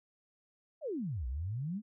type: exponential two-way sweep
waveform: sine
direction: down then up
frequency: 681 to 58 to 226.3 Hz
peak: -34 dBFS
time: 0.81-1.82 s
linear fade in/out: 50 ms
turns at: 1.27 s
effects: none